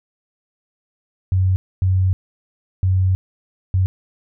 sine tone bursts at uneven times, 93.5 Hz, F#2, 19 cents sharp, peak -13 dBFS, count 4, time 1.32-1.56 / 1.82-2.13 / 2.83-3.15 / 3.74-3.86 s, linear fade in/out 0 ms, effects none

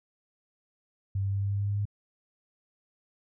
sine tone with pitch steps, 97.8 / 98.42 / 99.05 / 99.68 / 100.32 / 100.96 / 101.6 / 102.25 Hz, G2 / G2 / G2 / G2 / G2 / G#2 / G#2 / G#2, -4 / +7 / +18 / +29 / +41 / -48 / -38 / -26 cents, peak -26 dBFS, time 1.15-1.854 s, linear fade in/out 5 ms, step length 88 ms, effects none

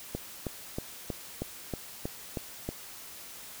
click train, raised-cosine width 2 ms, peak -19 dBFS, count 9, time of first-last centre 0.15-2.69 s, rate 3.15 Hz, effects white hiss -46 dBFS RMS until 3.6 s

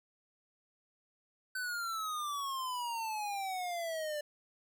square exponential sweep, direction down, 1529 to 587.3 Hz, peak -36 dBFS, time 1.55-4.21 s, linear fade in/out 5 ms, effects none

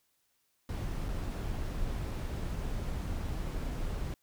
brown noise with dropouts, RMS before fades -35 dBFS, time 0.69-4.14 s, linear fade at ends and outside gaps 1 ms, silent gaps 1.084-1.088 s, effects white hiss -75 dBFS RMS until 4.22 s

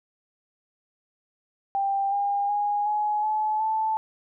sine tone with pitch steps, 790 / 806.6 / 823.5 / 840.9 / 858.5 / 876.6 Hz, G5 / G5 / G#5 / G#5 / A5 / A5, +13 / +49 / -15 / +21 / -43 / -7 cents, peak -22 dBFS, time 1.75-3.97 s, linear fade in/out 0 ms, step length 370 ms, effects none

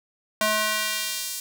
square tone with high-pass filter sweep, 214.4 Hz, A3, 45 cents flat, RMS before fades -26 dBFS, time 0.41-1.4 s, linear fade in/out 2 ms, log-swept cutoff 670 to 6400 Hz, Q 0.75, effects none

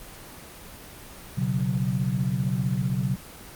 sine chord, B suspended second, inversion none, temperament just, 123.47 / 138.9 / 185.21 Hz, B2 / C#3 / F#3, 0 / +4 / +2 cents, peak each -27 dBFS, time 1.37-3.16 s, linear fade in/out 10 ms, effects pink hiss -43 dBFS RMS until 3.55 s + Opus 24 kbps

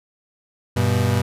35% pulse tone pair together, 97.29 / 121.4 Hz, G2 / B2, -13 / -29 cents, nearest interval major third, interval 384 cents, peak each -18 dBFS, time 0.76-1.22 s, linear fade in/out 10 ms, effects resampled to 32000 Hz

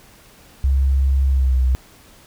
sine tone with pitch glide, 67.5 to 63.9 Hz, C#2 to C2, -45 to -40 cents, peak -13 dBFS, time 0.64-1.75 s, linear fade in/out 0 ms, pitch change -95 cents, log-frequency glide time 1.29-1.57 s, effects pink hiss -48 dBFS RMS until 2.26 s

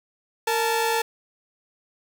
sawtooth tone pair together, 460 / 870.5 Hz, A#4 / A5, -23 / -19 cents, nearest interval major seventh, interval 1104 cents, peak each -20 dBFS, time 0.47-1.02 s, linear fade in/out 5 ms, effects none

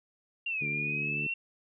sine linear two-way sweep, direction down then up, 2802 to 2356 to 2738 Hz, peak -30 dBFS, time 0.46-1.34 s, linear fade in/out 5 ms, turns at 0.67 s
harmonic tone, 73.42 Hz, D2, in tune, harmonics 2 / 3 / 4 / 5 / 6, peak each -38 / -42 / -44 / -46 / -48 dBFS, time 0.61-1.27 s, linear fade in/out 5 ms
effects none

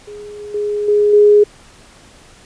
sine tone with level steps, 415.3 Hz, G#4, in tune, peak -29 / -27 / -16 / -9 / -5 dBFS, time 0.07-1.44 s, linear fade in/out 10 ms, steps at 0.39 / 0.54 / 0.88 / 1.13 s, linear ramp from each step 5 ms, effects pink hiss -44 dBFS RMS until 2.45 s + resampled to 22050 Hz

